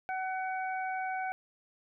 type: harmonic tone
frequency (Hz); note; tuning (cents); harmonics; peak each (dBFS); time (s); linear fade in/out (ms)
752; F#5; +28; 1 / 2 / 3; -33 / -39 / -43; 0.09-1.32; 0
effects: none